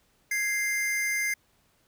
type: tone pair together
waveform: square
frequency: 1661.2 / 2093 Hz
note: G#6 / C7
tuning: 0 / 0 cents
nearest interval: major third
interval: 400 cents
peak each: -35 / -27 dBFS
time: 0.31-1.34 s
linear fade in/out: 5 ms
effects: pink hiss -67 dBFS RMS until 1.87 s